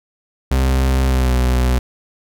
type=tone with pitch glide; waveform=40% pulse; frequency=65.41 to 62.6 Hz; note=C2 to B1; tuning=0 to +24 cents; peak=-12 dBFS; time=0.51-1.79 s; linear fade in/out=5 ms; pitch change=-76 cents; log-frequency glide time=1.05-1.35 s; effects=none

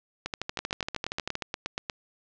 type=two click trains; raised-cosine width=0.2 ms; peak=-13 / -13 dBFS; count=12 / 15; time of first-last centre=0.59-1.898 / 0.26-1.354 s; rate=8.41 / 12.8 Hz; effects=low-pass 6000 Hz 12 dB/octave

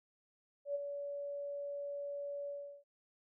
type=tone with ADSR envelope; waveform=sine; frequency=570 Hz; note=C#5; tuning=48 cents sharp; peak=-32 dBFS; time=0.65-2.84 s; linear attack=99 ms; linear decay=23 ms; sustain=-7 dB; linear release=360 ms; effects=none

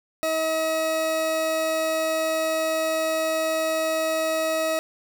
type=tone pair together; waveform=40% pulse; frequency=319.2 / 638.4 Hz; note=D#4 / D#5; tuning=+44 / +44 cents; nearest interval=octave; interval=1200 cents; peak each=-32 / -22 dBFS; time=0.23-4.79 s; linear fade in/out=0 ms; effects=none

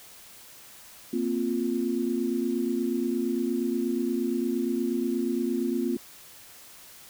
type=chord; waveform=sine; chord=Bb suspended second; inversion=none; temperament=equal; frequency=233.1 / 261.6 / 349.2 Hz; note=Bb3 / C4 / F4; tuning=0 / 0 / 0 cents; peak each=-29 dBFS; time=1.13-5.97 s; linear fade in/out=5 ms; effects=white hiss -49 dBFS RMS until 7.09 s

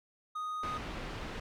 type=tone; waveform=triangle; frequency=1243 Hz; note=D#6; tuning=2 cents flat; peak=-33 dBFS; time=0.35-0.78 s; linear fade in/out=10 ms
type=low-pass noise; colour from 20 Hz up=pink; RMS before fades=-41 dBFS; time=0.63-1.4 s; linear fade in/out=5 ms; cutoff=3200 Hz; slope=12 dB/octave
effects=none

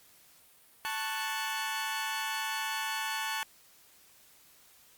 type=chord; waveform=20% pulse; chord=F# minor; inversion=first; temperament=equal; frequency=880 / 1108.7 / 1480 Hz; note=A5 / C#6 / F#6; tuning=0 / 0 / 0 cents; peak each=-30 / -34 / -33 dBFS; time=0.85-3.43 s; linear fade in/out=0 ms; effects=white hiss -60 dBFS RMS until 4.97 s + Opus 48 kbps

